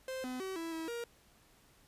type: tone with pitch steps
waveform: 45% pulse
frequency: 522 / 253.7 / 380.4 / 330 / 324.2 / 471.2 Hz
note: C5 / B3 / F#4 / E4 / E4 / A#4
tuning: -4 / +47 / +48 / +2 / -29 / +19 cents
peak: -38 dBFS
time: 0.08-1.04 s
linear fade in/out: 2 ms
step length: 160 ms
effects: pink hiss -65 dBFS RMS until 1.87 s + resampled to 32000 Hz